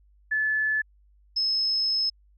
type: tone pair in turn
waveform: sine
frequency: 1731 / 5187 Hz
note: A6 / E8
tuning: -29 / -29 cents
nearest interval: octave + perfect fifth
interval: 1900 cents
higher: second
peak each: -22 dBFS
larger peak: neither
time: 0.31-0.82 / 1.36-2.1 s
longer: second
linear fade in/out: 10 ms
effects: added 50 Hz sine -56 dBFS peak until 2.37 s